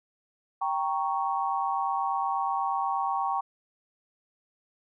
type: chord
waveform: sine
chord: G diminished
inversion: none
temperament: equal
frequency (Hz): 784 / 932.3 / 1108.7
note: G5 / Bb5 / Db6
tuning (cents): 0 / 0 / 0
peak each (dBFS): -29 / -31 / -30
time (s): 0.61-3.41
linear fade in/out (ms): 10
effects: none